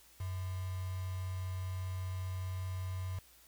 sine tone with quantisation, 92.5 Hz, F#2, in tune, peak -36 dBFS, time 0.2-3.19 s, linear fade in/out 5 ms, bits 8, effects added 60 Hz sine -69 dBFS peak until 3.47 s + white hiss -62 dBFS RMS until 3.47 s

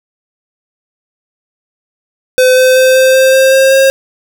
square tone with pitch steps, 510 / 513.8 / 517.7 / 521.6 / 525.6 / 529.5 / 533.5 / 537.5 Hz, C5 / C5 / C5 / C5 / C5 / C5 / C5 / C5, -44 / -32 / -18 / -5 / +8 / +21 / +34 / +47 cents, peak -5 dBFS, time 2.38-3.9 s, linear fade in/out 0 ms, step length 190 ms, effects none

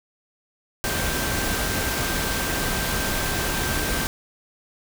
sine tone in noise, 1568 Hz, G6, in tune, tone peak -32 dBFS, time 0.84-4.07 s, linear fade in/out 0 ms, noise pink, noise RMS -25 dBFS, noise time 0.84-4.07 s, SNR -10 dB, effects none

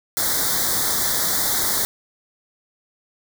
white band-stop noise, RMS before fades -21 dBFS, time 0.17-1.85 s, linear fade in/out 0 ms, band 2100 to 3400 Hz, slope 96 dB/octave, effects none

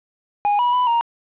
triangle tone with pitch steps, 822 / 973 / 993 / 935 Hz, G#5 / B5 / B5 / A#5, -18 / -26 / +9 / +5 cents, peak -13 dBFS, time 0.45-1.01 s, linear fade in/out 0 ms, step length 140 ms, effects resampled to 8000 Hz + 8-bit

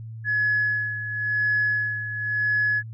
sine tone with tremolo, 1695 Hz, G#6, 35 cents sharp, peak -18 dBFS, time 0.24-2.83 s, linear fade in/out 50 ms, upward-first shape sine, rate 0.95 Hz, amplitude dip 70%, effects tanh soft clip ceiling -14 dBFS + added 112 Hz sine -34 dBFS peak until 2.93 s

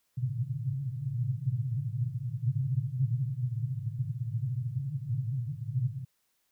white band-pass noise, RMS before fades -32 dBFS, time 0.17-6.05 s, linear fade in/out 10 ms, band 110 to 140 Hz, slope 96 dB/octave, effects white hiss -75 dBFS RMS until 6.51 s

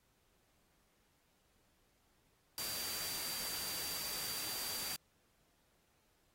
sine tone in noise, 4699 Hz, D8, in tune, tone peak -45 dBFS, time 2.58-4.96 s, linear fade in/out 0 ms, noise white, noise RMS -42 dBFS, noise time 2.58-4.96 s, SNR -6 dB, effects pink hiss -75 dBFS RMS until 6.34 s + AAC 48 kbps

